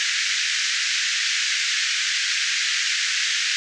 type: band-pass noise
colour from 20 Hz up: pink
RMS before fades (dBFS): -23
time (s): 0-3.56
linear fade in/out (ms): 0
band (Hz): 1600 to 6900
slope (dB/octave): 48
effects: none